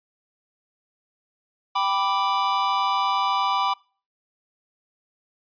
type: chord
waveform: square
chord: G major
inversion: none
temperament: equal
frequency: 784 / 987.8 / 1174.7 Hz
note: G5 / B5 / D6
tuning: 0 / 0 / 0 cents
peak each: -27 / -25 / -25 dBFS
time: 1.75-3.74 s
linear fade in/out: 10 ms
effects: noise-tail reverb RT60 0.4 s tail -25 dB re dry + resampled to 11025 Hz